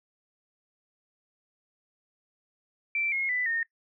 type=tone with pitch steps; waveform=sine; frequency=2340 / 2158 / 1990.6 / 1835.9 Hz; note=D7 / C#7 / B6 / A#6; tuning=-7 / -47 / +13 / -27 cents; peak=-26 dBFS; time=2.95-3.63 s; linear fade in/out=2 ms; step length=170 ms; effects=noise-tail reverb RT60 0.1 s tail -20 dB re dry